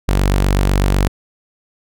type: tone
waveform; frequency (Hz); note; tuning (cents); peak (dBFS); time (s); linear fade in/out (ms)
sawtooth; 48; G1; -36; -8; 0.08-1.08; 10
effects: none